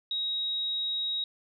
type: tone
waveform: sine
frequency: 3800 Hz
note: A#7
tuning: 33 cents sharp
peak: -28 dBFS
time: 0.11-1.24 s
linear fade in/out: 2 ms
effects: none